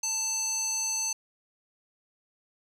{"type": "tone with band-pass filter", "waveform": "square", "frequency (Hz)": 884, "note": "A5", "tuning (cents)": 8, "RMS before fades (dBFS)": -30, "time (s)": [0.03, 1.13], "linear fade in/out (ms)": 5, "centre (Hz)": 6400, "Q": 5, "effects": ["10-bit"]}